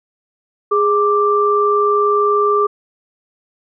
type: tone pair together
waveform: sine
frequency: 413.5 / 1177 Hz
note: G#4 / D6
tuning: -8 / +3 cents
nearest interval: octave + tritone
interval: 1811 cents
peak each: -14 / -14 dBFS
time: 0.71-2.67 s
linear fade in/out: 10 ms
effects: none